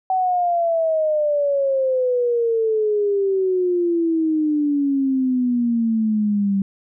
sine exponential sweep, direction down, 758 to 194.2 Hz, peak -16 dBFS, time 0.1-6.62 s, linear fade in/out 2 ms, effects none

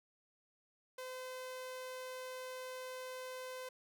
sawtooth tone, 512 Hz, C5, 38 cents flat, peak -40 dBFS, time 0.98-3.69 s, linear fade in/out 5 ms, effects none

